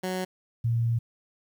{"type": "tone pair in turn", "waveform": ["15% pulse", "sine"], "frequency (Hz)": [185, 116.33], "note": ["F#3", "A#2"], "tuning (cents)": [0, -3], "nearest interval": "minor sixth", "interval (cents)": 803, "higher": "first", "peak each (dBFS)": -22, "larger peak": "neither", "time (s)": [[0.03, 0.25], [0.64, 0.99]], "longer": "second", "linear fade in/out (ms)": 10, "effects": ["10-bit"]}